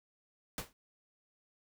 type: noise with exponential decay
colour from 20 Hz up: pink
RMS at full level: -35 dBFS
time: 0.58-0.73 s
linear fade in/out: 1 ms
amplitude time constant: 31 ms
effects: none